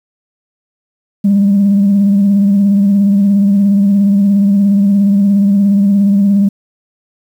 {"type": "tone with vibrato", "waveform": "sine", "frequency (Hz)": 199.8, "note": "G3", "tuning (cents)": 33, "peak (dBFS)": -5, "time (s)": [1.24, 6.49], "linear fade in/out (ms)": 10, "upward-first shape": "triangle", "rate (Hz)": 17, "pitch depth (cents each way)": 46, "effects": ["tanh soft clip ceiling -3 dBFS", "7-bit"]}